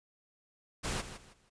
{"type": "noise with echo", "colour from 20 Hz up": "pink", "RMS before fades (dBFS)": -35, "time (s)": [0.83, 1.02], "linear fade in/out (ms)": 20, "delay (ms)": 160, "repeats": 3, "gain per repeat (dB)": -11, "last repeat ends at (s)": 1.5, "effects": ["resampled to 22050 Hz"]}